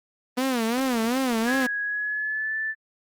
sawtooth tone with vibrato, 243.9 Hz, B3, 21 cents flat, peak -18 dBFS, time 0.37-1.67 s, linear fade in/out 10 ms, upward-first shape sine, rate 2.7 Hz, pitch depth 160 cents each way
sine tone with pitch glide, 1661.2 to 1757.9 Hz, G#6 to A6, 0 to -2 cents, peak -25 dBFS, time 1.44-2.75 s, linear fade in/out 50 ms, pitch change +98 cents, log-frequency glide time 1.82-2.56 s
effects Opus 24 kbps

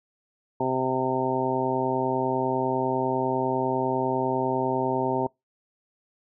harmonic tone, 130 Hz, C3, 11 cents flat, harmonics 1 / 2 / 3 / 4 / 5 / 6 / 7, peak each -34 / -30 / -28 / -33 / -31 / -33 / -28 dBFS, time 0.6-5.27 s, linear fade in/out 5 ms, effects noise-tail reverb RT60 0.2 s tail -26 dB re dry

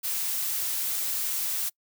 blue noise, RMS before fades -29 dBFS, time 0.03-1.7 s, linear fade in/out 20 ms, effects noise-tail reverb RT60 0.1 s tail -26 dB re dry

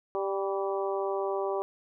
harmonic tone with a mistuned harmonic, 196 Hz, G3, in tune, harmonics 2 / 3 / 4 / 5 / 6, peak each -30 / -34 / -36 / -38 / -40 dBFS, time 0.15-1.62 s, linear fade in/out 0 ms, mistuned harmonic 6, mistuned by -33 cents, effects none

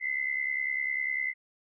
sine tone pair together, 2023 / 2093 Hz, B6 / C7, +41 / 0 cents, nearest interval minor second, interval 59 cents, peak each -30 / -32 dBFS, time 0-1.34 s, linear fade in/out 50 ms, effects none

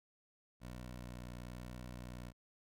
15% pulse tone with vibrato, 61.1 Hz, B1, 18 cents flat, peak -40 dBFS, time 0.6-2.33 s, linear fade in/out 50 ms, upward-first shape triangle, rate 1 Hz, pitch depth 19 cents each way, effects none

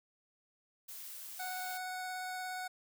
blue noise, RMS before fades -47 dBFS, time 0.88-1.78 s, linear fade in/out 10 ms
25% pulse tone with vibrato, 739 Hz, F#5, 2 cents flat, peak -35 dBFS, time 1.39-2.68 s, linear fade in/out 10 ms, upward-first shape sine, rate 17 Hz, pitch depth 8 cents each way
effects none

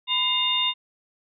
sine tone cluster, 1007 / 2108 / 2815 / 3640 Hz, B5 / C7 / F7 / A#7, +33 / +12 / +13 / -42 cents, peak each -29 / -32 / -25 / -23 dBFS, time 0.07-0.74 s, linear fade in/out 50 ms, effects none

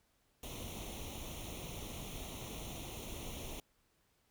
pink noise with comb filter, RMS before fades -45 dBFS, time 0.43-3.6 s, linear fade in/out 2 ms, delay 0.31 ms, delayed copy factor +0.8, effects pink hiss -75 dBFS RMS until 4.3 s

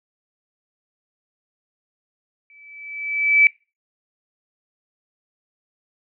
sine tone with exponential growth, 2307 Hz, D7, 31 cents flat, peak -8 dBFS, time 2.5-3.47 s, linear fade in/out 1 ms, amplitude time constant 210 ms, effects noise-tail reverb RT60 0.3 s tail -24 dB re dry

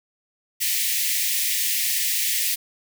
white high-pass noise, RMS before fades -23 dBFS, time 0.6-2.56 s, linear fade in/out 20 ms, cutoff 1800 Hz, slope 96 dB/octave, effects none

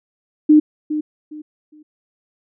sine tone with echo, 303.8 Hz, D#4, 41 cents flat, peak -6 dBFS, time 0.49-0.6 s, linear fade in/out 10 ms, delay 410 ms, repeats 3, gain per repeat -12 dB, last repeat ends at 1.83 s, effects none

